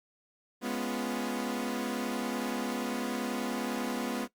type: chord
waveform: sawtooth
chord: C# dominant seventh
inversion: second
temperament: equal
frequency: 207.7 / 246.9 / 277.2 / 349.2 Hz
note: G#3 / B3 / C#4 / E#4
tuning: 0 / 0 / 0 / 0 cents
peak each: -34 / -30 / -36 / -36 dBFS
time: 0.61-4.28 s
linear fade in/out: 50 ms
effects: noise-tail reverb RT60 0.1 s tail -17 dB re dry + Opus 48 kbps